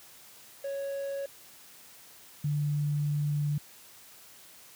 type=tone pair in turn; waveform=triangle / sine; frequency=554.4 / 146.84 Hz; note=C#5 / D3; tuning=0 / 0 cents; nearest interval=octave + major seventh; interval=2300 cents; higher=first; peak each=-30 / -26 dBFS; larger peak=second; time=0.64-1.26 / 2.44-3.58 s; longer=second; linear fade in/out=5 ms; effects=white hiss -53 dBFS RMS until 4.75 s + high-pass 60 Hz 12 dB/octave